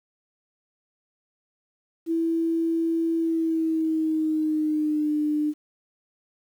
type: tone with pitch glide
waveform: sine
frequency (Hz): 329.6 to 300.5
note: E4 to D4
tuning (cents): 0 to +40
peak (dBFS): -21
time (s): 2.06-5.54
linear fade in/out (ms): 50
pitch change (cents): -160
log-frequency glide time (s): 3.18-5.12
effects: 9-bit